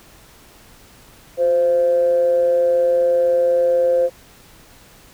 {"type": "tone with amplitude modulation", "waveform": "sine", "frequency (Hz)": 520, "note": "C5", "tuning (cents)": -11, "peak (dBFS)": -10, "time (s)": [1.37, 4.1], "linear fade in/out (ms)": 50, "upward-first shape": "sine", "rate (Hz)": 162, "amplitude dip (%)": 50, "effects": ["tanh soft clip ceiling -6 dBFS", "pink hiss -47 dBFS RMS until 5.13 s"]}